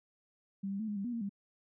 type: tone with pitch steps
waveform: sine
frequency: 196.1 / 197.6 / 219.6 / 207.4 / 197.3 / 242.4 / 231.7 / 199.4 Hz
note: G3 / G3 / A3 / G#3 / G3 / B3 / A#3 / G3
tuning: +1 / +14 / -3 / -2 / +11 / -32 / -10 / +30 cents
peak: -34 dBFS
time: 0.63-1.294 s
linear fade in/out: 10 ms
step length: 83 ms
effects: none